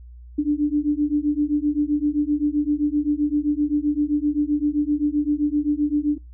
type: beating tone pair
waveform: sine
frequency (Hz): 291.2 / 298.9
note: D4 / D4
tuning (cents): -15 / +31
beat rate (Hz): 7.7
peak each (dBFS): -21 / -21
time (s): 0.38-6.18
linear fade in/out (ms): 10
effects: noise-tail reverb RT60 0.2 s tail -25 dB re dry + added 60 Hz sine -39 dBFS peak until 6.33 s